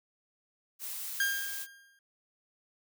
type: noise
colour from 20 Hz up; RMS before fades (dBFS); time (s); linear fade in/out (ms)
blue; -39; 0.79-1.67; 50
type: tone with exponential decay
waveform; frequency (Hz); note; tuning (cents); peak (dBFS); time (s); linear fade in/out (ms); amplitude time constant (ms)
40% pulse; 1608; G6; +44; -24; 1.2-1.99; 2; 170
effects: none